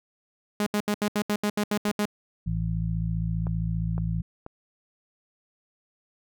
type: tone bursts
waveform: sawtooth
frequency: 207.7 Hz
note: G#3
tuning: in tune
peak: -19 dBFS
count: 11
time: 0.6-2.055 s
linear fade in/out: 2 ms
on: 65 ms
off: 74 ms
type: clicks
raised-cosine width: 1 ms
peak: -24 dBFS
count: 4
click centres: 1.886 / 3.469 / 3.98 / 4.464 s
type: harmonic tone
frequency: 55.1 Hz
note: A1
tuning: 3 cents sharp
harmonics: 1 / 2 / 3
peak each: -30 / -30 / -28 dBFS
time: 2.46-4.22 s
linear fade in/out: 10 ms
effects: none